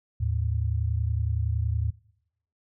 sine tone pair together, 77.9 / 108.65 Hz, D#2 / A2, +3 / -21 cents, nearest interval tritone, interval 576 cents, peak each -26 dBFS, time 0.2-1.91 s, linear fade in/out 10 ms, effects noise-tail reverb RT60 0.8 s tail -23 dB re dry

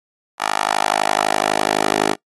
10% pulse tone with high-pass filter sweep, 51.91 Hz, G#1, in tune, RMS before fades -19 dBFS, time 0.38-2.16 s, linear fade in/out 50 ms, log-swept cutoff 950 to 430 Hz, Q 2, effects noise-tail reverb RT60 0.1 s tail -23 dB re dry + AAC 32 kbps

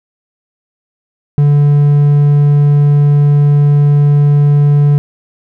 triangle tone, 145.1 Hz, D3, 21 cents flat, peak -3 dBFS, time 1.38-4.98 s, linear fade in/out 0 ms, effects none

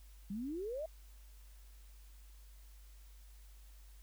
sine exponential sweep, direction up, 190 to 660 Hz, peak -38 dBFS, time 0.3-0.86 s, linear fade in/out 5 ms, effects added 50 Hz sine -54 dBFS peak until 4.02 s + white hiss -67 dBFS RMS until 4.02 s

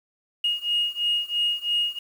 sine beating tone pair, 2864 / 2867 Hz, F7 / F7, +43 / +45 cents, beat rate 3 Hz, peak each -24 / -25 dBFS, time 0.44-1.99 s, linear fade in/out 5 ms, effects tanh soft clip ceiling -15 dBFS + 8-bit

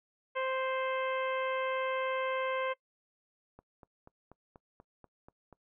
harmonic tone, 523.3 Hz, C5, in tune, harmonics 1 / 2 / 3 / 4 / 5 / 6, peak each -33 / -36 / -41 / -41 / -45 / -48 dBFS, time 0.35-2.74 s, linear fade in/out 20 ms
click train, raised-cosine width 1 ms, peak -38 dBFS, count 9, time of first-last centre 3.59-5.527 s, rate 4.13 Hz
effects noise-tail reverb RT60 0.1 s tail -22 dB re dry

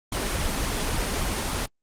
pink noise with flanger, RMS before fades -26 dBFS, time 0.12-1.66 s, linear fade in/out 5 ms, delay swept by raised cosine 0.85 to 5.05 ms, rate 3.6 Hz, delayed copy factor +0.6, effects low-pass 11000 Hz 12 dB/octave + Opus 24 kbps

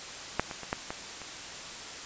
clicks, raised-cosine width 0.5 ms, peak -9 / -22 / -24 / -13 / -19 / -26 dBFS, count 6, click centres 0.396 / 0.512 / 0.633 / 0.729 / 0.905 / 1.217 s, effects white hiss -41 dBFS RMS until 2.05 s + resampled to 16000 Hz

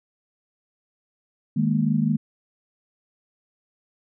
sine chord, D# suspended fourth, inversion none, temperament equal, 155.56 / 207.7 / 233.1 Hz, D#3 / G#3 / A#3, 0 / 0 / 0 cents, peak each -23 dBFS, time 1.56-2.17 s, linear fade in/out 10 ms, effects none

